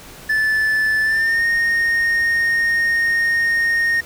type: tone with pitch glide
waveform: triangle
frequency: 1748 to 1850.9 Hz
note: A6 to A#6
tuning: -12 to -13 cents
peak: -13 dBFS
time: 0.29-4.01 s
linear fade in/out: 10 ms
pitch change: +99 cents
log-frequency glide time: 1.02-1.44 s
effects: pink hiss -39 dBFS RMS until 4.05 s